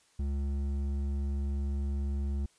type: tone with hard clipping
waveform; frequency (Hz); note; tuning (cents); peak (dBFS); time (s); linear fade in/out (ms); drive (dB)
sine; 69.9; C#2; +15; -31; 0.19-2.46; 5; 8
effects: white hiss -66 dBFS RMS until 2.58 s + resampled to 22050 Hz